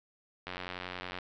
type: click train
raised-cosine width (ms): 0.3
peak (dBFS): -22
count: 66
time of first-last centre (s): 0.47-1.187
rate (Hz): 90.7
effects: low-pass 5000 Hz 12 dB/octave